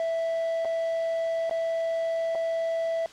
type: tone with dropouts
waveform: triangle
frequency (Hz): 659.3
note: E5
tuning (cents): 0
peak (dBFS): -23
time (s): 0-3.06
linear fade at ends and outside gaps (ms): 1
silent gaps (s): 0.649-0.654 / 1.496-1.51 / 2.35-2.354
effects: white hiss -48 dBFS RMS until 3.12 s + low-pass 5000 Hz 12 dB/octave